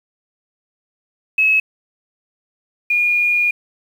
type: tone pair in turn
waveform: sine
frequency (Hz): 2577 / 2432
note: E7 / D#7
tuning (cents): -40 / -40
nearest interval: minor second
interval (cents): 100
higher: first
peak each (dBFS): -11 / -13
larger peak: first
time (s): 1.38-1.6 / 2.9-3.51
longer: second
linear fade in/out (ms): 5
effects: 7-bit